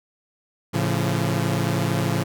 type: chord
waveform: sawtooth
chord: A augmented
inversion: none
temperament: equal with one note detuned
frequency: 110 / 138.59 / 171.52 Hz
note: A2 / C#3 / E#3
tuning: 0 / 0 / -31 cents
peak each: -21 dBFS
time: 0.73-2.24 s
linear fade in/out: 20 ms
effects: none